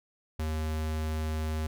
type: tone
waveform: square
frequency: 78.2 Hz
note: D#2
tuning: 9 cents sharp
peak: -30 dBFS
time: 0.39-1.67 s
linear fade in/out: 5 ms
effects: none